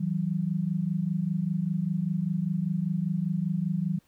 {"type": "tone pair together", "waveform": "sine", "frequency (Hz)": [162.13, 187.2], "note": ["E3", "F#3"], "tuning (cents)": [-28, 20], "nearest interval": "major second", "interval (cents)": 248, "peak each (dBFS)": -28, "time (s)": [0, 3.99], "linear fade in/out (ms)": 10, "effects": ["pink hiss -67 dBFS RMS until 4.07 s"]}